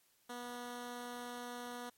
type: tone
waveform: 10% pulse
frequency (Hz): 243.3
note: B3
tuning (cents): -26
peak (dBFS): -35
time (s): 0.29-1.9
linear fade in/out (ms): 10
effects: white hiss -72 dBFS RMS until 1.97 s + MP3 64 kbps